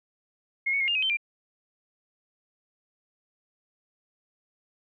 sine tone with pitch steps, 2152 / 2221 / 2141 / 2813 / 2535 / 3100 / 2379 Hz, C7 / C#7 / C7 / F7 / D#7 / G7 / D7, +48 / +3 / +39 / +12 / +32 / -20 / +22 cents, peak -23 dBFS, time 0.66-1.171 s, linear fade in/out 10 ms, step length 73 ms, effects none

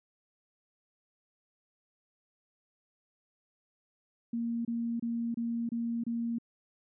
sine tone bursts, 233.1 Hz, A#3, in tune, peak -30 dBFS, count 6, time 4.33-6.385 s, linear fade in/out 5 ms, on 320 ms, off 27 ms, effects none

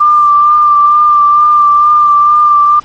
sine tone with vibrato, 1187 Hz, D6, 18 cents sharp, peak -3 dBFS, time 0-2.8 s, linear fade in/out 10 ms, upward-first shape sine, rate 2.2 Hz, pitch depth 21 cents each way, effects pink hiss -38 dBFS RMS until 2.84 s + MP3 32 kbps

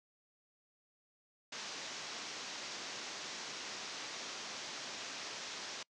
white low-pass noise, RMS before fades -45 dBFS, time 1.52-5.83 s, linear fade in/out 5 ms, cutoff 6500 Hz, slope 48 dB/octave, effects noise-tail reverb RT60 0.1 s tail -26 dB re dry + high-pass 200 Hz 12 dB/octave

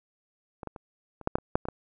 clicks, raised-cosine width 1 ms, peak -24 / -21 / -27 / -29 / -11 / -8 / -27 / -8 / -22 / -17 dBFS, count 10, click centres 0.632 / 0.673 / 0.762 / 1.213 / 1.274 / 1.355 / 1.385 / 1.555 / 1.654 / 1.686 s, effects none

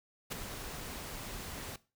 pink noise with ADSR envelope, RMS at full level -35 dBFS, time 0.3-1.76 s, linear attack 22 ms, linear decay 12 ms, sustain -8 dB, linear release 3 ms, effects noise-tail reverb RT60 0.3 s tail -18 dB re dry

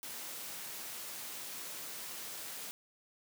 white high-pass noise, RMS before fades -44 dBFS, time 0.03-2.71 s, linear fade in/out 0 ms, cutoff 150 Hz, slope 12 dB/octave, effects none

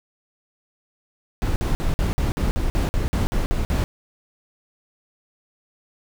brown noise bursts, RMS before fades -21 dBFS, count 13, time 1.42-3.84 s, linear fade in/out 0 ms, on 140 ms, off 50 ms, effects none

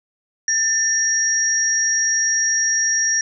sine tone pair together, 1790 / 5683 Hz, A6 / F8, +29 / +29 cents, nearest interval octave + minor sixth, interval 2000 cents, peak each -21 / -17 dBFS, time 0.48-3.21 s, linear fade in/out 2 ms, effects none

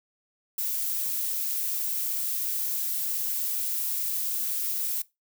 violet noise, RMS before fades -29 dBFS, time 0.58-5.02 s, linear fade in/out 5 ms, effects noise-tail reverb RT60 0.2 s tail -20 dB re dry

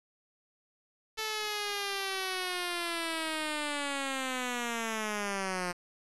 5% pulse linear sweep, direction down, 440 to 175.1 Hz, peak -21 dBFS, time 1.17-5.73 s, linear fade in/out 20 ms, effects resampled to 24000 Hz + 8-bit

